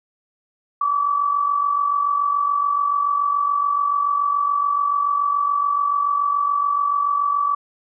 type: tone with amplitude modulation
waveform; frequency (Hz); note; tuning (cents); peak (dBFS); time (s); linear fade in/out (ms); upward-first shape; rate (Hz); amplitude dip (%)
sine; 1150; D6; -37; -14; 0.81-7.55; 5; sine; 47; 60
effects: none